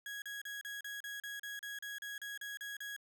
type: tone bursts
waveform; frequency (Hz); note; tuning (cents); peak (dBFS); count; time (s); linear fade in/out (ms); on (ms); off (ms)
35% pulse; 1658; G#6; -3; -40; 15; 0.06-2.964; 2; 160; 36
effects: none